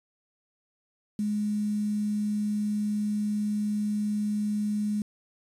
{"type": "tone with quantisation", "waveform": "sine", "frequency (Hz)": 209.3, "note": "G#3", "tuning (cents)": 14, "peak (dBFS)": -25, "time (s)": [1.19, 5.02], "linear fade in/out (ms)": 2, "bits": 8, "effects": ["resampled to 32000 Hz"]}